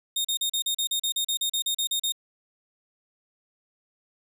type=tone bursts; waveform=sawtooth; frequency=3687 Hz; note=A#7; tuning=20 cents flat; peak=-21 dBFS; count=16; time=0.16-2.122 s; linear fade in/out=5 ms; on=87 ms; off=38 ms; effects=none